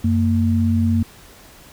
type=tone pair together; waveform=sine; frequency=92.5 / 229.3 Hz; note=F#2 / A#3; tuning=0 / -28 cents; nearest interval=octave + major third; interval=1572 cents; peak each=-17 dBFS; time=0.04-1.03 s; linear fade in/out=5 ms; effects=pink hiss -45 dBFS RMS until 1.72 s